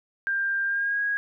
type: tone with pitch glide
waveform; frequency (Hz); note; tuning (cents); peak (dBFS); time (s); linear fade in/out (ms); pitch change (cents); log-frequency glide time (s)
sine; 1592 to 1650; G6 to G#6; +26 to -12; -23; 0.27-1.17; 0; +62; 0.65-1.03
effects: none